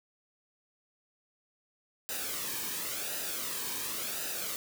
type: noise with flanger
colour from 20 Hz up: white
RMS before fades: -36 dBFS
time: 2.09-4.56 s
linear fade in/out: 0 ms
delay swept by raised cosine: 0.9 to 1.49 ms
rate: 0.93 Hz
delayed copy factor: -0.6
effects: none